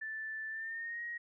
sine tone with pitch glide, 1760 to 1886.3 Hz, A6 to A#6, 0 to +20 cents, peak -38 dBFS, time 0.01-1.18 s, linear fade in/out 10 ms, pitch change +120 cents, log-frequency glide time 0.49-1.02 s, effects none

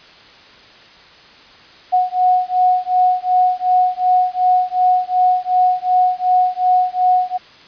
sine beating tone pair, 731 / 733.7 Hz, F#5 / F#5, -21 / -15 cents, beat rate 2.7 Hz, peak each -15 dBFS, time 1.92-7.38 s, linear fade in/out 20 ms, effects white hiss -43 dBFS RMS until 7.67 s + resampled to 11025 Hz

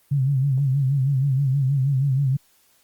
sine tone with vibrato, 136 Hz, C#3, 33 cents flat, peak -17 dBFS, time 0.11-2.37 s, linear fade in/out 10 ms, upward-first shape sine, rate 6.3 Hz, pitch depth 94 cents each way, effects white hiss -60 dBFS RMS until 2.83 s + Opus 32 kbps

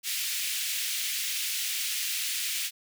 pink high-pass noise, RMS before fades -31 dBFS, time 0.03-2.71 s, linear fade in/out 50 ms, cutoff 2300 Hz, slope 24 dB/octave, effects none

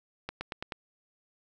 accelerating click train, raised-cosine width 0.3 ms, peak -19 dBFS, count 5, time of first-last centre 0.29-0.722 s, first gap 120 ms, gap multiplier 0.93, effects none

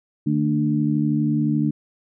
sine tone cluster, 150.6 / 224 / 296 Hz, D3 / A3 / D4, +44 / +31 / +14 cents, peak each -22 dBFS, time 0.26-1.71 s, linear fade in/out 10 ms, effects none

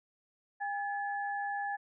sine tone pair together, 808 / 1714.1 Hz, G#5 / A6, -48 / -46 cents, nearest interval octave + minor second, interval 1302 cents, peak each -34 / -38 dBFS, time 0.6-1.77 s, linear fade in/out 20 ms, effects none

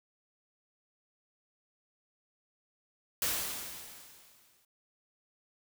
white noise with exponential decay, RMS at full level -30 dBFS, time 3.22-4.65 s, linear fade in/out 2 ms, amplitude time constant 310 ms, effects none

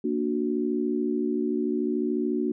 sine chord, Bb augmented, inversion none, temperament equal with one note detuned, 233.1 / 293.7 / 367.4 Hz, Bb3 / D4 / F#4, 0 / 0 / -12 cents, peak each -28 dBFS, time 0.04-2.52 s, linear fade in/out 5 ms, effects none

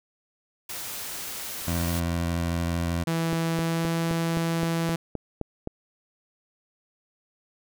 white noise, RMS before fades -35 dBFS, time 0.69-2 s, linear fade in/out 5 ms
20% pulse tone with vibrato, 85 Hz, F2, 46 cents flat, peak -20 dBFS, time 1.67-3.04 s, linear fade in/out 10 ms, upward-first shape sine, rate 13 Hz, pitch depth 17 cents each way
sawtooth tone with pitch glide, 164.81 to 165.96 Hz, E3 to E3, 0 to +12 cents, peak -20 dBFS, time 3.07-4.96 s, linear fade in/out 5 ms, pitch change +12 cents, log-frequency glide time 3.59-3.92 s
click train, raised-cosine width 2 ms, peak -17 dBFS, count 10, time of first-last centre 3.33-5.674 s, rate 3.84 Hz
effects none

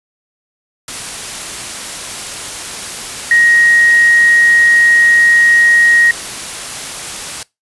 sine tone in noise, 1882 Hz, A#6, 16 cents sharp, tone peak -6 dBFS, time 3.31-6.11 s, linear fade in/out 2 ms, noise white, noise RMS -24 dBFS, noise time 0.88-7.43 s, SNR +15 dB, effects noise-tail reverb RT60 0.2 s tail -22 dB re dry + resampled to 24000 Hz

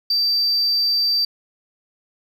sine tone, 4664 Hz, D8, 13 cents flat, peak -14 dBFS, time 0.1-1.25 s, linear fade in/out 5 ms, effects tanh soft clip ceiling -14 dBFS + 9-bit

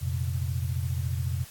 sine chord, F suspended fourth, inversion none, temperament equal, 87.31 / 116.54 / 130.81 Hz, F2 / Bb2 / C3, 0 / 0 / 0 cents, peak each -29 / -33 / -31 dBFS, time 0.01-1.45 s, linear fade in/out 20 ms, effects white hiss -48 dBFS RMS until 1.5 s + AAC 64 kbps

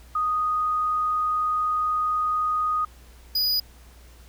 sine / square tone pair in turn, 1242 / 4934 Hz, D#6 / D#8, -3 / -15 cents, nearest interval 2 octaves, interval 2388 cents, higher second, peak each -21 dBFS, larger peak neither, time 0.15-2.85 / 3.35-3.6 s, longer first, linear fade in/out 5 ms, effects added 60 Hz sine -47 dBFS peak until 4.28 s + pink hiss -54 dBFS RMS until 4.28 s

